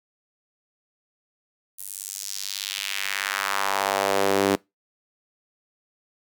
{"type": "tone with high-pass filter sweep", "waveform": "sawtooth", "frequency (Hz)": 98.4, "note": "G2", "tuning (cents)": 7, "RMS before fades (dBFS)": -26, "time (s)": [1.78, 4.56], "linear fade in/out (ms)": 10, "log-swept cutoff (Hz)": [11000, 310], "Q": 1.7, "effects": ["noise-tail reverb RT60 0.2 s tail -23 dB re dry"]}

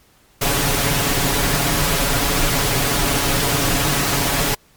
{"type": "noise with comb filter", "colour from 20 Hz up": "pink", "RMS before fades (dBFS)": -18, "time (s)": [0.41, 4.55], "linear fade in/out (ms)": 10, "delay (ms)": 7.1, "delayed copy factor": 0.65, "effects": ["pink hiss -54 dBFS RMS until 4.76 s", "MP3 96 kbps"]}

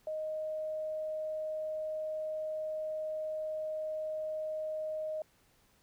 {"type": "tone", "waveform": "sine", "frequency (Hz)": 622.3, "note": "D#5", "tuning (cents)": 0, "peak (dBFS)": -34, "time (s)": [0.07, 5.22], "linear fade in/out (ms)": 2, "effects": ["pink hiss -68 dBFS RMS until 5.82 s"]}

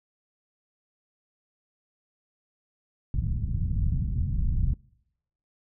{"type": "low-pass noise", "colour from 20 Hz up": "pink", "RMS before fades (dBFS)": -26, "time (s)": [3.14, 4.74], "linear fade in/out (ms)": 2, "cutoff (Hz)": 150, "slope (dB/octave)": 24, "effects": ["noise-tail reverb RT60 0.8 s tail -25 dB re dry"]}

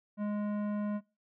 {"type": "tone with tanh clipping", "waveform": "sine", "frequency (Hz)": 207.7, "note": "G#3", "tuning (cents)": 0, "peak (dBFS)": -33, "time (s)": [0.17, 1.01], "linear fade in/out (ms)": 50, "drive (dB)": 14, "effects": ["noise-tail reverb RT60 0.3 s tail -22 dB re dry"]}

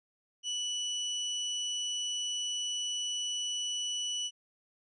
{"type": "tone", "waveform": "30% pulse", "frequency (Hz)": 2960, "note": "F#7", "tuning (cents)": 0, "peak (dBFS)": -29, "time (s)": [0.43, 4.31], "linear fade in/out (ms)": 50, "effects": ["resampled to 24000 Hz"]}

